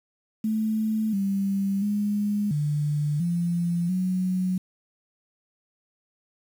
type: tone with pitch steps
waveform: sine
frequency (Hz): 218.2 / 196.5 / 206.3 / 147.9 / 172.3 / 184.4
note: A3 / G3 / G#3 / D3 / F3 / F#3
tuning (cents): -14 / +4 / -11 / +13 / -23 / -6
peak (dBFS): -22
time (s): 0.44-4.58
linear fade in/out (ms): 5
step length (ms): 690
effects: 8-bit